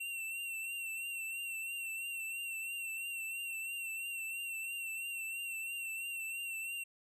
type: tone with vibrato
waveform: square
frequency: 2717 Hz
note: F7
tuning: 48 cents flat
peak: -39 dBFS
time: 0-6.84 s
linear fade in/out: 10 ms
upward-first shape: triangle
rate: 3 Hz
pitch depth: 50 cents each way
effects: none